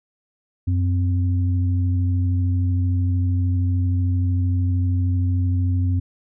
sine tone pair together, 91.56 / 261.6 Hz, F#2 / C4, -18 / 0 cents, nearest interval octave + tritone, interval 1818 cents, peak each -17 / -28 dBFS, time 0.67-6 s, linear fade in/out 10 ms, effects none

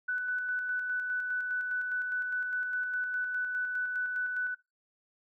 sine tone with tremolo, 1492 Hz, F#6, 14 cents sharp, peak -28 dBFS, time 0.08-4.55 s, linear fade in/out 10 ms, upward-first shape square, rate 4.9 Hz, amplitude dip 30%, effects noise-tail reverb RT60 0.2 s tail -19 dB re dry

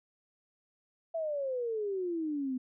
sine exponential sweep, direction down, 670 to 250.2 Hz, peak -31 dBFS, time 1.14-2.58 s, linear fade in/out 10 ms, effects none

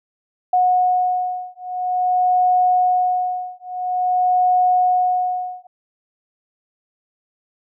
sine beating tone pair, 729 / 729.49 Hz, F#5 / F#5, -26 / -25 cents, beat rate 0.49 Hz, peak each -18 dBFS, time 0.53-5.67 s, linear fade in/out 5 ms, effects none

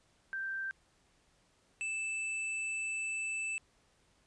sine / square tone pair in turn, 1568 / 2637 Hz, G6 / E7, 0 / 0 cents, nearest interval major sixth, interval 900 cents, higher second, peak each -35 / -35 dBFS, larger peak neither, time 0.33-0.71 / 1.81-3.58 s, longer second, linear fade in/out 0 ms, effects pink hiss -70 dBFS RMS until 4.26 s + resampled to 22050 Hz

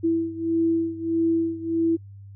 sine beating tone pair, 329.5 / 331.1 Hz, E4 / E4, -1 / +8 cents, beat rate 1.6 Hz, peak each -22 / -25 dBFS, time 0.03-1.97 s, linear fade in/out 20 ms, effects noise-tail reverb RT60 0.1 s tail -25 dB re dry + added 99 Hz sine -40 dBFS peak until 2.35 s

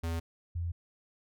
square / sine tone pair in turn, 83 / 85.53 Hz, E2 / F2, +12 / -36 cents, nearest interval minor second, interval 52 cents, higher second, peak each -32 / -31 dBFS, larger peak second, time 0.03-0.2 / 0.55-0.72 s, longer neither, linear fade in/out 10 ms, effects none

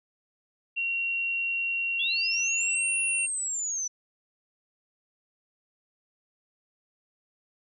sine tone with pitch glide, 2745 to 2726 Hz, F7 to F7, -31 to -43 cents, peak -26 dBFS, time 0.76-3.27 s, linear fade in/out 20 ms, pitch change -12 cents, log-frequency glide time 1.94-2.87 s
sine linear two-way sweep, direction up then down, 3246 to 9710 to 5910 Hz, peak -28 dBFS, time 1.99-3.88 s, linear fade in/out 10 ms, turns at 3.01 s
effects none

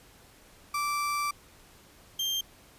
35% pulse tone pair in turn, 1168 / 3172 Hz, D6 / G7, -10 / +20 cents, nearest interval octave + perfect fourth, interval 1730 cents, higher second, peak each -26 dBFS, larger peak neither, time 0.74-1.31 / 2.19-2.41 s, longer first, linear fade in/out 5 ms, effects pink hiss -56 dBFS RMS until 2.78 s + resampled to 32000 Hz

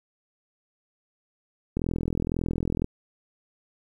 click train, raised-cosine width 3 ms, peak -14 dBFS, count 46, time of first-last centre 1.77-2.844 s, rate 41.9 Hz, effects 9-bit

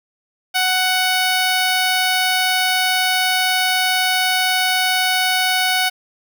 10% pulse tone, 743 Hz, F#5, 7 cents sharp, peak -7 dBFS, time 0.54-5.9 s, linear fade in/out 20 ms, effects none

